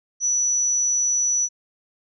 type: tone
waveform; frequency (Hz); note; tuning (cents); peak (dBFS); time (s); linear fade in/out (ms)
sine; 5920; F#8; 0; -18; 0.2-1.49; 50
effects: none